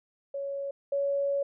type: tone pair in turn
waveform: sine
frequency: 557 / 560.6 Hz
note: C#5 / C#5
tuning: +8 / +19 cents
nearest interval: unison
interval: 11 cents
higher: second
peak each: -31 / -25 dBFS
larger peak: second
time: 0.34-0.71 / 0.92-1.43 s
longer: second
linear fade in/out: 5 ms
effects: none